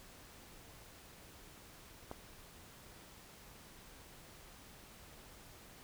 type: click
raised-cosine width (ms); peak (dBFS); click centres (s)
1; -29; 2.114
effects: pink hiss -57 dBFS RMS until 5.83 s